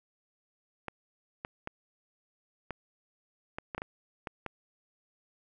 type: clicks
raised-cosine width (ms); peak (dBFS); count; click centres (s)
0.5; -21; 10; 0.883 / 1.449 / 1.674 / 2.707 / 3.585 / 3.748 / 3.78 / 3.819 / 4.272 / 4.463
effects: none